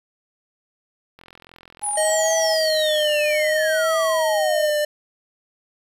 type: click train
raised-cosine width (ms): 0.3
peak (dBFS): -28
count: 131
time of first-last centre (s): 1.19-4.213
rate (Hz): 43
type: tone with tremolo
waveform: sine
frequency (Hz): 830.6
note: G#5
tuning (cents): 0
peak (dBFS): -23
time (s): 1.81-2.58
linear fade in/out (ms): 50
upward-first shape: triangle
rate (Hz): 16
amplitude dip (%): 60
type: exponential sweep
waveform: sine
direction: down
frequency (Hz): 10280 to 587.3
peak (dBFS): -23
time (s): 1.83-4.7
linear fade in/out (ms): 5
type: tone with vibrato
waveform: square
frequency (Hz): 622.3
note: D#5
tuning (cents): 0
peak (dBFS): -19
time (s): 1.97-4.85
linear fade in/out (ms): 5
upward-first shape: triangle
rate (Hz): 0.62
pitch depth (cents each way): 77
effects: resampled to 32000 Hz + 8-bit